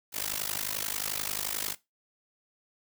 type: noise with amplitude modulation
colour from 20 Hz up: white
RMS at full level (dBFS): -29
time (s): 0.12-1.76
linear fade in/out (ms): 50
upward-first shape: sine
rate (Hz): 51.3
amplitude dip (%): 100
effects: noise-tail reverb RT60 0.2 s tail -18 dB re dry